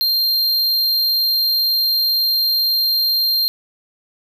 square tone, 4186 Hz, C8, in tune, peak -15 dBFS, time 0.01-3.48 s, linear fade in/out 0 ms, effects none

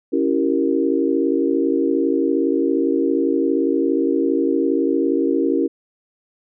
sine chord, C# diminished seventh, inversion none, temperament equal with one note detuned, 277.2 / 329.6 / 387 / 466.2 Hz, C#4 / E4 / G4 / Bb4, 0 / 0 / -22 / 0 cents, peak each -20 / -20 / -22 / -23 dBFS, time 0.12-5.68 s, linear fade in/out 20 ms, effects none

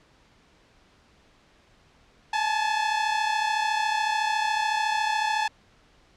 sawtooth tone pair together, 846.1 / 880 Hz, G#5 / A5, +32 / 0 cents, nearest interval minor second, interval 68 cents, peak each -22 dBFS, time 2.33-5.48 s, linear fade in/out 5 ms, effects pink hiss -59 dBFS RMS until 6.16 s + low-pass 5000 Hz 12 dB/octave

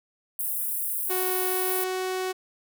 white high-pass noise, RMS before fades -29 dBFS, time 0.39-1.84 s, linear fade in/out 2 ms, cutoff 9300 Hz, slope 48 dB/octave
sawtooth tone with pitch glide, 370 to 372.4 Hz, F#4 to F#4, 0 to +11 cents, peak -23 dBFS, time 1.09-2.33 s, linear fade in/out 20 ms, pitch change +11 cents, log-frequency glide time 1.46-1.97 s
effects none

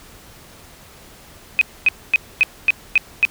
sine tone bursts, 2517 Hz, D#7, 19 cents sharp, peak -9 dBFS, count 7, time 1.59-3.251 s, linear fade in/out 0 ms, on 23 ms, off 250 ms, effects pink hiss -44 dBFS RMS until 3.3 s

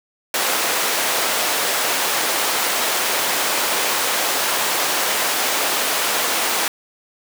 pink high-pass noise, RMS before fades -20 dBFS, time 0.34-6.68 s, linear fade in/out 2 ms, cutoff 560 Hz, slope 12 dB/octave, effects none

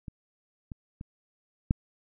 clicks, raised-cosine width 5 ms, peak -26 / -26 / -27 / -10 dBFS, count 4, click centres 0.082 / 0.718 / 1.011 / 1.709 s, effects none

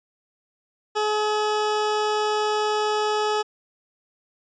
20% pulse tone, 424.6 Hz, G#4, 38 cents sharp, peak -16 dBFS, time 0.95-3.43 s, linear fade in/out 20 ms, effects resampled to 16000 Hz

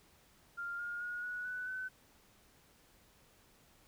sine tone with pitch steps, 1396.9 / 1419.7 / 1442.8 / 1466.3 / 1490.3 / 1514.6 Hz, F6 / F6 / F#6 / F#6 / F#6 / F#6, 0 / +28 / -44 / -16 / +12 / +40 cents, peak -38 dBFS, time 0.57-1.89 s, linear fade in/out 20 ms, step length 220 ms, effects pink hiss -66 dBFS RMS until 3.87 s

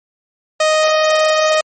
sawtooth tone, 622.3 Hz, D#5, in tune, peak -7 dBFS, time 0.6-1.61 s, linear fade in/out 5 ms, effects MP3 32 kbps

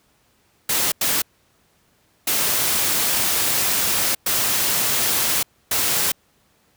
white noise bursts at uneven times, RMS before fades -20 dBFS, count 5, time 0.69-0.92 / 1.01-1.22 / 2.27-4.15 / 4.26-5.43 / 5.71-6.12 s, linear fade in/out 5 ms, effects pink hiss -61 dBFS RMS until 6.76 s + high-pass 60 Hz 12 dB/octave

